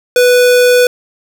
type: tone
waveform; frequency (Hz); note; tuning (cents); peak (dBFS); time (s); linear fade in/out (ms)
square; 493.9; B4; 0; -6; 0.16-0.87; 2
effects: none